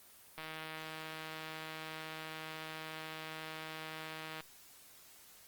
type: click train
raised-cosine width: 0.3 ms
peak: -28 dBFS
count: 637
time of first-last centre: 0.38-4.405 s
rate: 158 Hz
effects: white hiss -59 dBFS RMS until 5.47 s + Opus 24 kbps